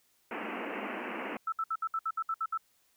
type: band-pass noise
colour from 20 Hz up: pink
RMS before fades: -38 dBFS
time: 0.31-1.37 s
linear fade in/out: 2 ms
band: 200 to 2800 Hz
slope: 96 dB/octave
type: tone bursts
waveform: sine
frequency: 1318.5 Hz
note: E6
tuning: in tune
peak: -29 dBFS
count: 10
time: 1.47-2.576 s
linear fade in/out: 5 ms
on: 53 ms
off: 64 ms
effects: white hiss -70 dBFS RMS until 2.96 s